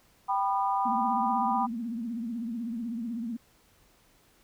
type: chord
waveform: sine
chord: G augmented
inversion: none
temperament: equal with one note detuned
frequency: 784 / 987.8 / 1214.7 Hz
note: G5 / B5 / D#6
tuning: 0 / 0 / -42 cents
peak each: -28 / -28 / -33 dBFS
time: 0.28-1.67 s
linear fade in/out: 20 ms
type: tone with vibrato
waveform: sine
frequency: 231.9 Hz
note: A#3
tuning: 9 cents flat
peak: -31 dBFS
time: 0.85-3.37 s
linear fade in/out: 10 ms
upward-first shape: triangle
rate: 16 Hz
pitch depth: 130 cents each way
effects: pink hiss -63 dBFS RMS until 4.43 s